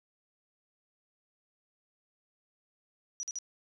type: tone bursts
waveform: sine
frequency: 5840 Hz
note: F#8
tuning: 24 cents flat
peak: -34 dBFS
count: 3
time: 3.2-3.387 s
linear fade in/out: 0 ms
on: 31 ms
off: 47 ms
effects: none